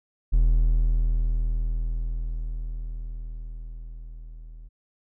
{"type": "tone with level ramp", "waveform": "triangle", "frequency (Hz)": 40.27, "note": "E1", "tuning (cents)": -40, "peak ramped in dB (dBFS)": [-13, -38], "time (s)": [0.32, 4.69], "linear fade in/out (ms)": 20, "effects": []}